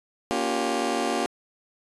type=chord; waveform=20% pulse; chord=G half-diminished seventh; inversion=first; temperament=just; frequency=235.2 / 282.2 / 352.8 / 392 Hz; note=Bb3 / Db4 / F4 / G4; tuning=+16 / +31 / +18 / 0 cents; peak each=-25 dBFS; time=0.31-1.26 s; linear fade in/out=0 ms; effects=resampled to 24000 Hz